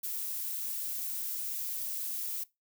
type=noise; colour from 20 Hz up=violet; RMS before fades=-36 dBFS; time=0.03-2.44 s; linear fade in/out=10 ms; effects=noise-tail reverb RT60 0.2 s tail -20 dB re dry